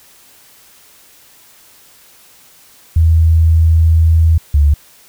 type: tone pair in turn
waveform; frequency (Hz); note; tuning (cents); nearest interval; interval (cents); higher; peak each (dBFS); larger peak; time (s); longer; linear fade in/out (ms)
sine; 81.3 / 72.72; E2 / D2; -23 / -16; major second; 193; first; -6; neither; 2.96-4.38 / 4.54-4.74; first; 5
effects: white hiss -45 dBFS RMS until 5.08 s